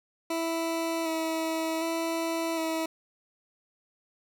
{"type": "tone with vibrato", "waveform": "20% pulse", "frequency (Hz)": 326.4, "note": "E4", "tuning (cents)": -17, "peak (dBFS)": -23, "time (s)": [0.3, 2.86], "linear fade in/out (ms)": 5, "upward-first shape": "square", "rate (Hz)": 0.66, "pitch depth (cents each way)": 17, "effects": []}